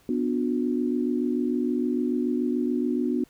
sine chord, B minor, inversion none, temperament equal with one note detuned, 246.9 / 293.7 / 361.1 Hz, B3 / D4 / F#4, 0 / 0 / -42 cents, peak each -25 / -28 / -29 dBFS, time 0.09-3.24 s, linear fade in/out 2 ms, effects pink hiss -60 dBFS RMS until 3.29 s

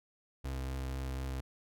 35% pulse tone with vibrato, 65.9 Hz, C2, 13 cents sharp, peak -34 dBFS, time 0.44-1.41 s, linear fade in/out 10 ms, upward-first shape triangle, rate 4.1 Hz, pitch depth 16 cents each way, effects none

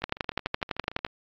two click trains, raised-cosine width 0.3 ms, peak -24 / -9 dBFS, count 15 / 13, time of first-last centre 0.02-1.065 / 0.04-1.048 s, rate 13.4 / 11.9 Hz, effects low-pass 5000 Hz 12 dB/octave + AAC 64 kbps

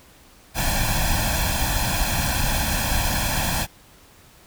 pink noise with comb filter, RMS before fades -22 dBFS, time 0.54-3.67 s, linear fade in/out 50 ms, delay 1.2 ms, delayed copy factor +0.9, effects pink hiss -51 dBFS RMS until 4.46 s

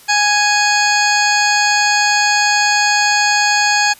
harmonic tone with a mistuned harmonic, 830.6 Hz, G#5, in tune, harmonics 1 / 2 / 3 / 4 / 5 / 6 / 8 / 9, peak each -16 / -16 / -19 / -28 / -19 / -25 / -21 / -27 dBFS, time 0.08-3.94 s, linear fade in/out 20 ms, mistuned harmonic 5, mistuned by +90 cents, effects white hiss -43 dBFS RMS until 3.99 s + resampled to 32000 Hz

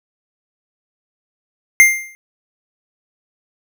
square tone with exponential decay, 2100 Hz, C7, 6 cents sharp, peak -3 dBFS, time 1.8-2.15 s, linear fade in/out 0 ms, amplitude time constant 75 ms, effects none

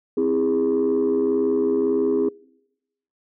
sine chord, C augmented, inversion none, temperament just, 261.6 / 327 / 408.8 Hz, C4 / E4 / G#4, 0 / -14 / -27 cents, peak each -22 / -23 / -19 dBFS, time 0.17-2.29 s, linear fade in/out 5 ms, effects noise-tail reverb RT60 0.9 s tail -26 dB re dry + tanh soft clip ceiling -13 dBFS

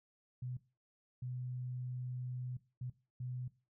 sine tone bursts at uneven times, 125.5 Hz, B2, 28 cents sharp, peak -39 dBFS, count 4, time 0.42-0.57 / 1.22-2.57 / 2.81-2.9 / 3.2-3.48 s, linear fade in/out 5 ms, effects noise-tail reverb RT60 0.3 s tail -17 dB re dry

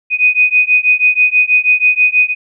sine beating tone pair, 2489 / 2495.2 Hz, D#7 / D#7, 0 / +4 cents, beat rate 6.2 Hz, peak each -11 dBFS, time 0.1-2.35 s, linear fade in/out 50 ms, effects none

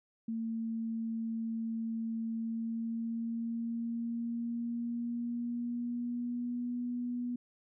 sine tone with pitch glide, 226.2 to 243.8 Hz, A3 to B3, +48 to -22 cents, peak -33 dBFS, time 0.28-7.36 s, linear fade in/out 5 ms, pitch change +130 cents, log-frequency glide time 2.3-6.79 s, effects none

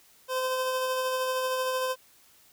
25% pulse tone with tremolo, 515 Hz, C5, 28 cents flat, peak -22 dBFS, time 0.28-1.96 s, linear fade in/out 50 ms, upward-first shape sine, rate 13 Hz, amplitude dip 25%, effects white hiss -59 dBFS RMS until 2.52 s

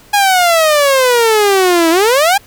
sawtooth exponential two-way sweep, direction down then up, 830.6 to 321.9 to 830.6 Hz, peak -4 dBFS, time 0.13-2.38 s, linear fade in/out 10 ms, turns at 1.9 s, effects pink hiss -43 dBFS RMS until 2.46 s

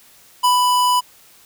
square tone with ADSR envelope, 992 Hz, B5, 7 cents sharp, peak -12 dBFS, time 0.43-1.01 s, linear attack 17 ms, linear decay 140 ms, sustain -2 dB, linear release 21 ms, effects white hiss -49 dBFS RMS until 1.45 s

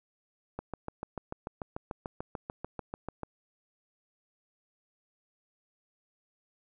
click train, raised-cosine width 1 ms, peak -22 dBFS, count 19, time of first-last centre 0.59-3.233 s, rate 6.81 Hz, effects none

